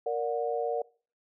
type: chord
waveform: sine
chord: Bb augmented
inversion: none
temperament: just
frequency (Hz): 466.2 / 582.7 / 728.4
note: Bb4 / D5 / F#5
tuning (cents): 0 / -14 / -27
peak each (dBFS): -30 / -33 / -33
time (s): 0.06-0.82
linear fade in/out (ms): 5
effects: noise-tail reverb RT60 0.4 s tail -23 dB re dry